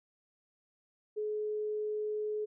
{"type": "tone", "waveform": "sine", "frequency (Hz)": 424.7, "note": "G#4", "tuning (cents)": 39, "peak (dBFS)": -32, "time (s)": [1.16, 2.46], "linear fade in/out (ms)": 20, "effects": []}